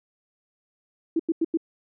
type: tone bursts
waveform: sine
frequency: 327.6 Hz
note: E4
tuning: 11 cents flat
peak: -19 dBFS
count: 4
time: 1.16-1.573 s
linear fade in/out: 5 ms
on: 35 ms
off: 91 ms
effects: none